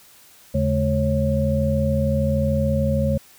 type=tone cluster; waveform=sine; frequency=80.3 / 141.5 / 214.8 / 547 Hz; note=E2 / C#3 / A3 / C#5; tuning=-45 / +36 / -41 / -23 cents; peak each=-23 dBFS; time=0.54-3.18 s; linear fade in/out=10 ms; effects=white hiss -50 dBFS RMS until 3.38 s